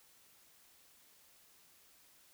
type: silence
effects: white hiss -65 dBFS RMS until 2.33 s